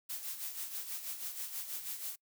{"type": "noise with tremolo", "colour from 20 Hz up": "blue", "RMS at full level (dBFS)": -39, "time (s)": [0.09, 2.16], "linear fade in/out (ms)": 10, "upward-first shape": "sine", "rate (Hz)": 6.2, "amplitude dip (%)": 60, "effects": ["noise-tail reverb RT60 0.1 s tail -24 dB re dry"]}